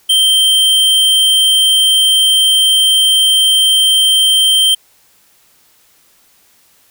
square tone, 3136 Hz, G7, in tune, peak -8 dBFS, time 0.09-4.75 s, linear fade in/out 10 ms, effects white hiss -51 dBFS RMS until 6.9 s

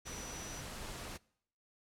sine tone in noise, 5900 Hz, F#8, 6 cents flat, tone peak -48 dBFS, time 0.05-0.62 s, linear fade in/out 20 ms, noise pink, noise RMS -45 dBFS, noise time 0.05-1.18 s, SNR -6 dB, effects noise-tail reverb RT60 0.7 s tail -24 dB re dry + low-pass 11000 Hz 12 dB/octave

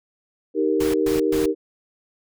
sine chord, Eb major, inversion none, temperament equal, 311.1 / 392 / 466.2 Hz, Eb4 / G4 / Bb4, 0 / 0 / 0 cents, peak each -22 dBFS, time 0.54-1.55 s, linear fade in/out 50 ms
pink noise bursts, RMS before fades -31 dBFS, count 3, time 0.8-1.46 s, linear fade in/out 5 ms, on 140 ms, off 120 ms
effects none

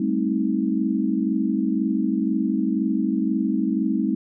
sine chord, A half-diminished seventh, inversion third, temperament just, 198 / 220 / 264 / 316.8 Hz, G3 / A3 / C4 / Eb4, +18 / 0 / +16 / +31 cents, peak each -25 dBFS, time 0-4.15 s, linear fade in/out 5 ms, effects none

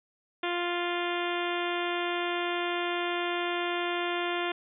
harmonic tone, 349.6 Hz, F4, 2 cents sharp, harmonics 1 / 2 / 3 / 4 / 5 / 6 / 7 / 8 / 9 / 10, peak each -32 / -35 / -37 / -38 / -39 / -40 / -40 / -41 / -42 / -42 dBFS, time 0.43-4.52 s, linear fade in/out 5 ms, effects none

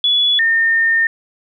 sine tone pair in turn, 3411 / 1820 Hz, G#7 / A#6, +46 / -42 cents, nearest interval major seventh, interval 1088 cents, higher first, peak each -11 dBFS, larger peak neither, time 0.04-0.39 / 0.39-1.07 s, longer second, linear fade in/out 2 ms, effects none

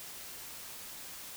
silence, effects white hiss -46 dBFS RMS until 1.36 s

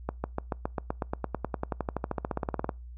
accelerating click train, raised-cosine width 1 ms, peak -15 dBFS, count 30, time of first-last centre 0.09-2.692 s, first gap 150 ms, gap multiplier 0.96, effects noise-tail reverb RT60 0.3 s tail -26 dB re dry + added 60 Hz sine -41 dBFS peak until 2.97 s

